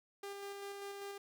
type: tone with tremolo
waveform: sawtooth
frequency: 399.8 Hz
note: G4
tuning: 34 cents sharp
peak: -39 dBFS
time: 0.23-1.18 s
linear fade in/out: 5 ms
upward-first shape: square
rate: 5.1 Hz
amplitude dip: 25%
effects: none